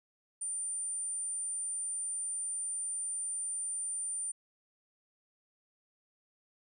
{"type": "tone", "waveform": "sine", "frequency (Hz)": 9090, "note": "C#9", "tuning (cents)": 42, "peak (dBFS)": -32, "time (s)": [0.41, 4.32], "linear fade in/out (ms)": 10, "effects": ["tanh soft clip ceiling -32 dBFS"]}